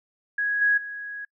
sine tone with level steps, 1661.2 Hz, G#6, in tune, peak -22 / -17 / -32 dBFS, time 0.38-1.25 s, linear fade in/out 5 ms, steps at 0.61 / 0.77 s, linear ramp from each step 10 ms, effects noise-tail reverb RT60 0.1 s tail -26 dB re dry

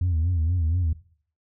sine tone with vibrato, 84.5 Hz, E2, 43 cents sharp, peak -18 dBFS, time 0.01-0.93 s, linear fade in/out 5 ms, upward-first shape sine, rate 4.2 Hz, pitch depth 130 cents each way, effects noise-tail reverb RT60 0.5 s tail -18 dB re dry + tanh soft clip ceiling -18 dBFS

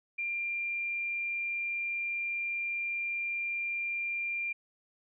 sine tone, 2385 Hz, D7, 26 cents sharp, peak -31 dBFS, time 0.18-4.53 s, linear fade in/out 10 ms, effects none

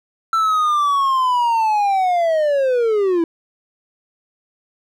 triangle linear sweep, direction down, 1340 to 324.1 Hz, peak -12 dBFS, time 0.33-3.24 s, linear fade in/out 2 ms, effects none

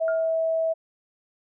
sine tone, 650 Hz, E5, 24 cents flat, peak -21 dBFS, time 0-0.74 s, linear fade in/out 20 ms
sine tone with exponential decay, 1409 Hz, F6, 15 cents sharp, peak -28 dBFS, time 0.08-0.36 s, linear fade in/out 1 ms, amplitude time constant 60 ms
effects none

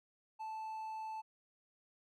triangle tone, 877 Hz, A5, 6 cents flat, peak -39 dBFS, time 0.39-1.22 s, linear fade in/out 20 ms, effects none

